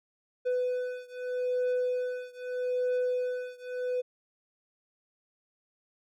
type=beating tone pair; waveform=triangle; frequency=499.1 / 499.9 Hz; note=B4 / B4; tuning=+18 / +21 cents; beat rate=0.8 Hz; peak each=-29 / -30 dBFS; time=0.45-4.02 s; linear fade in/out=20 ms; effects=none